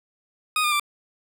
20% pulse tone with pitch steps, 1244.5 / 1210.5 / 1177.4 Hz, D#6 / D#6 / D6, 0 / -48 / +4 cents, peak -15 dBFS, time 0.56-0.797 s, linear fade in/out 2 ms, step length 79 ms, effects none

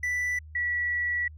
triangle / sine tone pair in turn, 1975.5 / 1942.7 Hz, B6 / B6, 0 / -29 cents, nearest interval unison, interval 29 cents, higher first, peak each -24 / -25 dBFS, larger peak first, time 0.03-0.39 / 0.55-1.28 s, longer second, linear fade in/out 5 ms, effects added 77 Hz sine -43 dBFS peak until 1.37 s

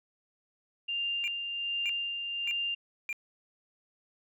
sine tone with tremolo, 2795 Hz, F7, 1 cent sharp, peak -29 dBFS, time 0.88-2.75 s, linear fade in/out 10 ms, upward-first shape sine, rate 1.3 Hz, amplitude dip 40%
triangle tone bursts, 2394 Hz, D7, 33 cents sharp, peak -30 dBFS, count 4, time 1.24-3.128 s, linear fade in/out 0 ms, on 37 ms, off 580 ms
effects none

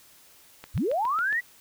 click train, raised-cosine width 0.3 ms, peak -24 dBFS, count 6, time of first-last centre 0.64-1.327 s, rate 7.28 Hz
sine linear sweep, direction up, 44 to 1986 Hz, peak -23 dBFS, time 0.74-1.41 s, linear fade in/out 20 ms
effects white hiss -55 dBFS RMS until 1.6 s

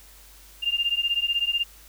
sine beating tone pair, 2794 / 2810 Hz, F7 / F7, 0 / +10 cents, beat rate 16 Hz, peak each -25 dBFS, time 0.62-1.64 s, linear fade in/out 20 ms, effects added 50 Hz sine -51 dBFS peak until 1.88 s + white hiss -51 dBFS RMS until 1.88 s

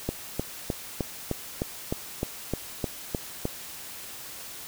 click train, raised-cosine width 2 ms, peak -13 dBFS, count 12, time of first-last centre 0.09-3.454 s, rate 3.27 Hz, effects white hiss -41 dBFS RMS until 4.67 s

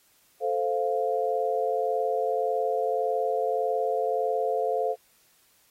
sine chord, F major, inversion first, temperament equal with one note detuned, 440 / 521.7 / 698.5 Hz, A4 / C5 / F5, 0 / -5 / 0 cents, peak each -28 dBFS, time 0.4-4.96 s, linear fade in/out 50 ms, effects white hiss -63 dBFS RMS until 5.7 s + AAC 48 kbps

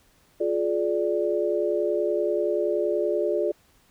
sine chord, D diminished, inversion first, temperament just, 352.4 / 422.9 / 587.3 Hz, F4 / Ab4 / D5, +16 / +31 / 0 cents, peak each -26 dBFS, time 0.4-3.52 s, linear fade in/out 10 ms, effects pink hiss -61 dBFS RMS until 3.9 s

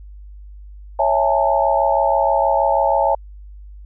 sine chord, A major seventh, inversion first, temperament equal with one note detuned, 554.4 / 659.3 / 830.6 / 896.9 Hz, C#5 / E5 / G#5 / A5, 0 / 0 / 0 / +33 cents, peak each -19 dBFS, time 0.99-3.15 s, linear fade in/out 5 ms, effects added 50 Hz sine -35 dBFS peak until 3.85 s

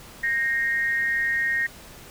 sine tone with amplitude modulation, 1864.7 Hz, A#6, in tune, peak -18 dBFS, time 0.23-1.67 s, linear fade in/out 10 ms, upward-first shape sine, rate 257 Hz, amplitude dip 65%, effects pink hiss -45 dBFS RMS until 2.1 s

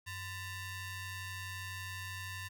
sawtooth ring-modulated tone, 932.3 Hz, A#5, in tune, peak -34 dBFS, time 0.06-2.49 s, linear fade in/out 20 ms, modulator 838 Hz, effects 11-bit

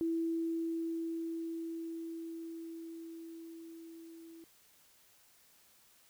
sine tone with level ramp, 330 Hz, E4, 2 cents sharp, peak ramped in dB -30 to -50 dBFS, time 0.01-4.44 s, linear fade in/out 0 ms, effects white hiss -65 dBFS RMS until 6.09 s

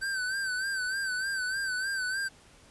square tone with vibrato, 1543 Hz, G6, 28 cents flat, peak -30 dBFS, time 0.01-2.29 s, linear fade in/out 20 ms, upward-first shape sine, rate 3.3 Hz, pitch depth 65 cents each way, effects pink hiss -57 dBFS RMS until 2.7 s + resampled to 24000 Hz

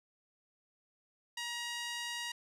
5% pulse tone with band-pass filter, 950 Hz, A#5, 33 cents sharp, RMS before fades -40 dBFS, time 1.37-2.32 s, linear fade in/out 5 ms, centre 2100 Hz, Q 0.84, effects none

